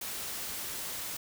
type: noise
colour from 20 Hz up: white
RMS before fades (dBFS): -38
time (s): 0.01-1.17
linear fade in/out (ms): 5
effects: none